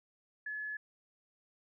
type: tone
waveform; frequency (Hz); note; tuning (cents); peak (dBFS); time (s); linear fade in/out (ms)
sine; 1709; G#6; +49; -37; 0.46-0.77; 5
effects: none